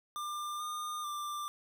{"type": "tone with pitch steps", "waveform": "square", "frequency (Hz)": [1195, 1216, 1184], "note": ["D6", "D#6", "D6"], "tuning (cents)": [30, -40, 14], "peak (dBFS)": -37, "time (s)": [0.16, 1.48], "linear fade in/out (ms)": 0, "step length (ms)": 440, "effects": []}